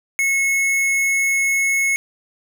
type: tone with hard clipping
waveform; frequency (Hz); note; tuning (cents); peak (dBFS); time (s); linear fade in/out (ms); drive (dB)
sine; 2186; C#7; -25; -17; 0.19-1.96; 0; 15
effects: none